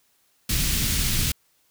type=band-stop noise; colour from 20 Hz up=pink; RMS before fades=-23 dBFS; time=0.49-1.32 s; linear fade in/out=5 ms; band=180 to 2700 Hz; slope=12 dB/octave; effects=white hiss -65 dBFS RMS until 1.7 s

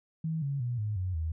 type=tone with pitch steps; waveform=sine; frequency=160.5 / 139.72 / 121.64 / 105.89 / 92.18 / 80.25 Hz; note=E3 / C#3 / B2 / G#2 / F#2 / E2; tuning=-46 / +14 / -26 / +34 / -6 / -46 cents; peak=-29 dBFS; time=0.24-1.32 s; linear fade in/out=5 ms; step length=180 ms; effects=none

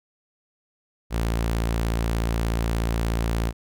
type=tone; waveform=sawtooth; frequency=56.7 Hz; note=A#1; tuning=47 cents flat; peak=-18 dBFS; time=1.1-3.53 s; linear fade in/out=50 ms; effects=none

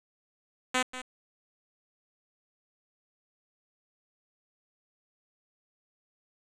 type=tone with echo; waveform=5% pulse; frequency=254.6 Hz; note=C4; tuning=47 cents flat; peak=-13 dBFS; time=0.74-0.83 s; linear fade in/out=10 ms; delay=190 ms; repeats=1; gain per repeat=-12 dB; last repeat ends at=1.02 s; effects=resampled to 24000 Hz + 8-bit

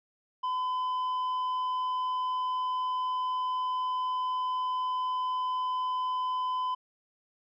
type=tone with tanh clipping; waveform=triangle; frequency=1012 Hz; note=B5; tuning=42 cents sharp; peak=-29 dBFS; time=0.43-6.75 s; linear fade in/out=10 ms; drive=9 dB; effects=none

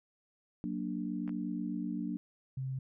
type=chord; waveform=sine; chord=Gb augmented; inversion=none; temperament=equal; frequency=185 / 233.1 / 293.7 Hz; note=Gb3 / Bb3 / D4; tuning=0 / 0 / 0 cents; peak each=-38 dBFS; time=0.64-2.17 s; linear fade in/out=0 ms
type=clicks; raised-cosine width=0.5 ms; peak=-35 dBFS; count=2; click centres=1.278 / 1.293 s
type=tone; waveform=sine; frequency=132 Hz; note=C3; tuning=16 cents sharp; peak=-34 dBFS; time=2.57-2.79 s; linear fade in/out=5 ms
effects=none

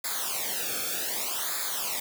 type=noise with flanger; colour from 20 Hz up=white; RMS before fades=-31 dBFS; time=0.04-2 s; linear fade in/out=5 ms; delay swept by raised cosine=0.34 to 1.03 ms; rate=0.65 Hz; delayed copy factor=-0.9; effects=none

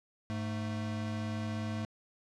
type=tone pair together; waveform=square; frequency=103.7 / 220.2 Hz; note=G#2 / A3; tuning=-2 / +2 cents; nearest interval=octave + minor second; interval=1304 cents; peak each=-37 / -38 dBFS; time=0.3-1.85 s; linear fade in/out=0 ms; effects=low-pass 6000 Hz 12 dB/octave

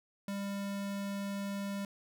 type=tone; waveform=square; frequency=199.3 Hz; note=G3; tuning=29 cents sharp; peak=-36 dBFS; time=0.28-1.85 s; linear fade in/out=2 ms; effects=none

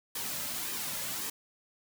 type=noise with flanger; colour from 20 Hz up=white; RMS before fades=-36 dBFS; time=0.15-1.3 s; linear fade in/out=5 ms; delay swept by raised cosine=1.4 to 2.7 ms; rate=1.8 Hz; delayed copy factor=-0.55; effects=none

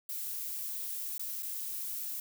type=noise with dropouts; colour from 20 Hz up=violet; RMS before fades=-38 dBFS; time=0.09-2.2 s; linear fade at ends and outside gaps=2 ms; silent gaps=1.18-1.194 / 1.424-1.43 s; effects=none

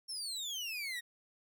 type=exponential sweep; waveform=30% pulse; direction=down; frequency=5500 to 1853 Hz; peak=-35 dBFS; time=0.08-1.01 s; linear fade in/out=20 ms; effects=none

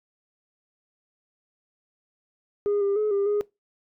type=tone with pitch steps; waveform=sine; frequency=409.8 / 399.1 / 425.3 / 399.3 / 414 Hz; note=G#4 / G4 / G#4 / G4 / G#4; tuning=-23 / +31 / +41 / +32 / -5 cents; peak=-19 dBFS; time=2.66-3.41 s; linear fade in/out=0 ms; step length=150 ms; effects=noise-tail reverb RT60 0.2 s tail -22 dB re dry + tanh soft clip ceiling -19 dBFS

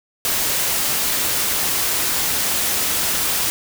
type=noise; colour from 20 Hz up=white; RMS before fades=-20 dBFS; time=0.25-3.5 s; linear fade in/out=0 ms; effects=none

